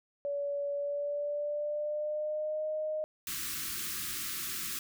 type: tone with pitch glide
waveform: sine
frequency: 570 to 618 Hz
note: C#5 to D#5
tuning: +48 to -12 cents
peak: -31 dBFS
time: 0.25-3.04 s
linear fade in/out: 0 ms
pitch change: +140 cents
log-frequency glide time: 0.73-2.65 s
type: band-stop noise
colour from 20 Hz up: white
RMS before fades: -37 dBFS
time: 3.27-4.79 s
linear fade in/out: 2 ms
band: 390 to 1100 Hz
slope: 96 dB/octave
effects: none